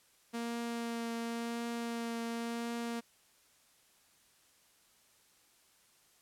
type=tone with vibrato; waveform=sawtooth; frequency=233.1 Hz; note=A#3; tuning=in tune; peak=-32 dBFS; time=0.33-3.01 s; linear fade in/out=20 ms; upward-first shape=triangle; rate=0.93 Hz; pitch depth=14 cents each way; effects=white hiss -67 dBFS RMS until 6.21 s + low-pass 12000 Hz 12 dB/octave